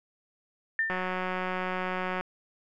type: tone with exponential decay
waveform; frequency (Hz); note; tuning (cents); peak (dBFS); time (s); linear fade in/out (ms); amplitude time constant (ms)
sine; 1801; A6; +40; -22; 0.79-1.25; 1; 100
type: click train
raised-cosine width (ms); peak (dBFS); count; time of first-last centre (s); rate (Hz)
0.5; -17; 242; 0.9-2.21; 184
effects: none